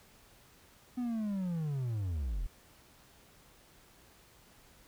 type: linear sweep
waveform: triangle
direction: down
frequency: 251.8 to 34.36 Hz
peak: -30 dBFS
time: 0.97-2.47 s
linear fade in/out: 10 ms
effects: pink hiss -61 dBFS RMS until 4.87 s